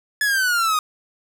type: exponential sweep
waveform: 45% pulse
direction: down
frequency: 1723 to 1231 Hz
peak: -17 dBFS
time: 0.21-0.79 s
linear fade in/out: 2 ms
effects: 9-bit